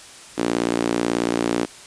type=tone with high-pass filter; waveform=sawtooth; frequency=58.27 Hz; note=A#1; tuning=in tune; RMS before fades=-22 dBFS; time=0.37-1.66 s; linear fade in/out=20 ms; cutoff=300 Hz; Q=2.3; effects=white hiss -42 dBFS RMS until 1.86 s + resampled to 22050 Hz